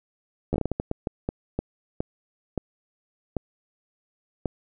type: slowing click train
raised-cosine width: 2 ms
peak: -12 dBFS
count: 16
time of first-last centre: 0.53-4.457 s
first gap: 12 ms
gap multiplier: 1.38
effects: none